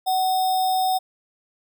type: tone with sample-and-hold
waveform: sine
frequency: 749 Hz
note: F#5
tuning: 21 cents sharp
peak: -18 dBFS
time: 0.06-0.99 s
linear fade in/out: 20 ms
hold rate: 4410 Hz
effects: none